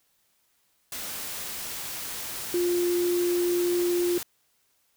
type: tone in noise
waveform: sine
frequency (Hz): 351.3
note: F4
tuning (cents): +10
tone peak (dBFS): -22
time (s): 2.54-4.18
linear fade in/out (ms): 2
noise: white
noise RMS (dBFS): -35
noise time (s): 0.92-4.23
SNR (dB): +10
effects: white hiss -69 dBFS RMS until 4.96 s